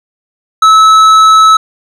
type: tone with tanh clipping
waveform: sine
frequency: 1300 Hz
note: E6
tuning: 24 cents flat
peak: -3 dBFS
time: 0.62-1.57 s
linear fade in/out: 5 ms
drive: 10 dB
effects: none